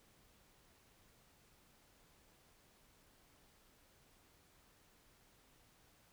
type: silence
effects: pink hiss -69 dBFS RMS until 6.12 s